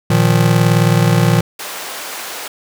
square chord, Bb suspended fourth, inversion none, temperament just, 116.54 / 155.39 / 174.81 Hz, Bb2 / Eb3 / F3, 0 / -2 / +2 cents, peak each -14 / -15 / -16 dBFS, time 0.1-1.41 s, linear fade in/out 5 ms
pink high-pass noise, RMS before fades -27 dBFS, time 1.59-2.48 s, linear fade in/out 5 ms, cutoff 580 Hz, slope 12 dB/octave
effects none

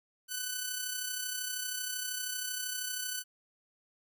5% pulse tone with amplitude modulation, 1500 Hz, F#6, 23 cents sharp, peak -21 dBFS, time 0.28-3.24 s, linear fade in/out 50 ms, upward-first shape sine, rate 32.8 Hz, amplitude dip 45%, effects none

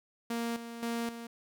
sawtooth tone with tremolo, 233.1 Hz, A#3, in tune, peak -28 dBFS, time 0.3-1.27 s, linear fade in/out 5 ms, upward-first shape square, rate 1.9 Hz, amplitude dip 65%, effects none

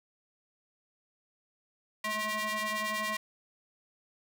sawtooth ring-modulated tone, 430.1 Hz, A4, 39 cents flat, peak -24 dBFS, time 2.04-3.17 s, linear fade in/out 5 ms, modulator 1500 Hz, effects none

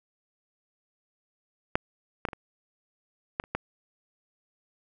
clicks, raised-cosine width 0.5 ms, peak -7 / -13 / -17 / -23 / -12 / -29 / -13 dBFS, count 7, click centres 1.755 / 2.252 / 2.287 / 2.332 / 3.399 / 3.439 / 3.55 s, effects none

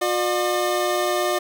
25% pulse tone pair together, 359.2 / 602.4 Hz, F4 / D5, +49 / +44 cents, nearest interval major sixth, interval 895 cents, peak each -19 dBFS, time 0.01-1.39 s, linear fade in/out 10 ms, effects 9-bit

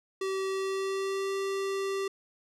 square tone with pitch glide, 384.3 to 390.6 Hz, G4 to G4, -34 to -6 cents, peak -30 dBFS, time 0.21-2.08 s, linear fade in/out 5 ms, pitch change +28 cents, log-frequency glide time 0.48-1.34 s, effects low-pass 9000 Hz 12 dB/octave

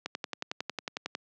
click train, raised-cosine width 0.2 ms, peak -15 dBFS, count 13, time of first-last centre 0.06-1.151 s, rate 11 Hz, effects high-pass 200 Hz 12 dB/octave + low-pass 6000 Hz 12 dB/octave

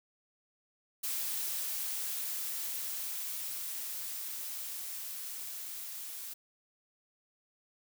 blue noise with level ramp, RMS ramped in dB -35 to -43 dBFS, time 1.03-6.34 s, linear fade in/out 10 ms, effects none

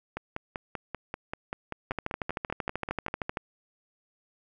two click trains, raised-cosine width 0.5 ms, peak -15 / -18 dBFS, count 20 / 16, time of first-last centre 1.91-3.372 / 0.17-3.083 s, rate 13 / 5.15 Hz, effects none

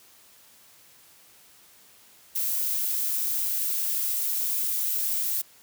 violet noise, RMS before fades -27 dBFS, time 2.35-5.42 s, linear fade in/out 10 ms, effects white hiss -55 dBFS RMS until 5.62 s + high-pass 60 Hz 12 dB/octave

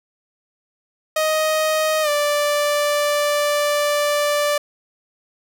sawtooth tone with pitch glide, 625 to 586.5 Hz, D#5 to D5, +8 to -2 cents, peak -13 dBFS, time 1.16-4.58 s, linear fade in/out 5 ms, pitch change -110 cents, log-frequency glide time 2.02-2.09 s, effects none

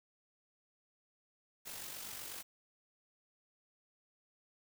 white noise with amplitude modulation, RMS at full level -44 dBFS, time 1.65-2.43 s, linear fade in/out 20 ms, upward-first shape sine, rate 48.1 Hz, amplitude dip 45%, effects none

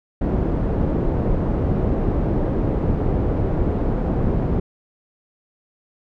pink low-pass noise, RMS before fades -20 dBFS, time 0.21-4.6 s, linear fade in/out 5 ms, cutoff 490 Hz, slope 12 dB/octave, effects none

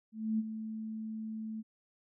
sine tone with ADSR envelope, 219.4 Hz, A3, 5 cents flat, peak -27 dBFS, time 0.12-1.63 s, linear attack 270 ms, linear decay 32 ms, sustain -10 dB, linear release 32 ms, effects none

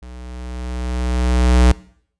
square tone with level ramp, 61.74 Hz, B1, in tune, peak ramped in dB -35 to -8 dBFS, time 0.02-1.72 s, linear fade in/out 5 ms, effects noise-tail reverb RT60 0.6 s tail -21 dB re dry + resampled to 22050 Hz

